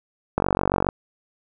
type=click train; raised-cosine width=1 ms; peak=-5 dBFS; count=25; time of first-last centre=0.38-0.888 s; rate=47.2 Hz; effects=none